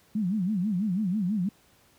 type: tone with vibrato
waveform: sine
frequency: 196.2 Hz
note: G3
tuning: 2 cents sharp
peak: -24 dBFS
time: 0.15-1.49 s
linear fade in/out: 5 ms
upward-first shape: sine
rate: 6.1 Hz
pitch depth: 210 cents each way
effects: pink hiss -61 dBFS RMS until 1.98 s + high-pass 60 Hz 12 dB/octave